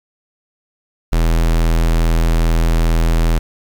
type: tone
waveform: square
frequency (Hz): 41.2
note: E1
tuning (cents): 0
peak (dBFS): -12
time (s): 1.12-3.39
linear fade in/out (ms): 10
effects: 7-bit